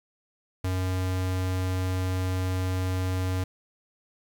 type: tone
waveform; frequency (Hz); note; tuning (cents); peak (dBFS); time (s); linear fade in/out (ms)
square; 92.6; F#2; +2; -26; 0.64-3.44; 5
effects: 9-bit